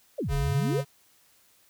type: exponential two-way sweep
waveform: sine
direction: down then up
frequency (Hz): 659.3 to 33.91 to 572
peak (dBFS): -27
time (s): 0.18-0.81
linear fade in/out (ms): 10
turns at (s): 0.34
type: tone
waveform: square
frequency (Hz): 140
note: C#3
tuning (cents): +18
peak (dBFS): -27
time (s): 0.28-0.85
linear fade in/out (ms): 50
effects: white hiss -62 dBFS RMS until 1.69 s